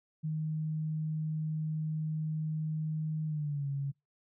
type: tone with pitch glide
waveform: sine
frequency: 155.9 to 139.7 Hz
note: D#3 to C#3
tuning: +4 to +14 cents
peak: -31 dBFS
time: 0.23-3.92 s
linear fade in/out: 20 ms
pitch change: -190 cents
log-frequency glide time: 3.26-3.68 s
effects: noise-tail reverb RT60 0.2 s tail -26 dB re dry